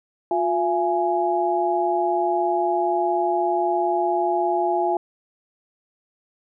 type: tone cluster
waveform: sine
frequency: 355.6 / 677 / 834 Hz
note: F4 / E5 / G#5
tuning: +31 / +46 / +7 cents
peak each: -23 dBFS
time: 0.31-4.97 s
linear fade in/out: 2 ms
effects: none